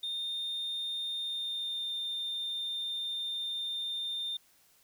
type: tone with pitch glide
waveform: sine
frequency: 3640 to 3613 Hz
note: A#7 to A7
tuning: -42 to +45 cents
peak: -31 dBFS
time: 0.03-4.37 s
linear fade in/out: 5 ms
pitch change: -13 cents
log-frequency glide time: 1.2-1.93 s
effects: tanh soft clip ceiling -31 dBFS + white hiss -65 dBFS RMS until 4.83 s